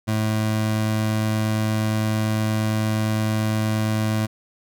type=tone; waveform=25% pulse; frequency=108.7 Hz; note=A2; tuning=21 cents flat; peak=-16 dBFS; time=0.07-4.27 s; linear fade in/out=20 ms; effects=none